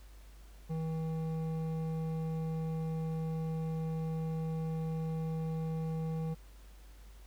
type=tone with hard clipping; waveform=sine; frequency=160.6 Hz; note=E3; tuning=45 cents flat; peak=-35 dBFS; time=0.69-6.35 s; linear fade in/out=20 ms; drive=10 dB; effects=added 50 Hz sine -51 dBFS peak until 7.26 s + pink hiss -63 dBFS RMS until 7.26 s